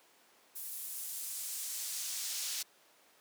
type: noise with high-pass filter sweep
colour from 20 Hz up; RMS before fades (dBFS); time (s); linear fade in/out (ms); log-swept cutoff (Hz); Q
brown; -40; 0.55-2.63; 10; 12000 to 5000; 0.99
effects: pink hiss -64 dBFS RMS until 3.2 s + high-pass 400 Hz 12 dB/octave